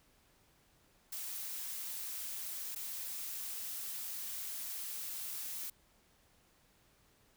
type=noise with dropouts; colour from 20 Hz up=blue; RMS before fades=-42 dBFS; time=1.12-5.7 s; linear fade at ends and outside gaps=5 ms; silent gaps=2.75-2.759 s; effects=pink hiss -69 dBFS RMS until 7.36 s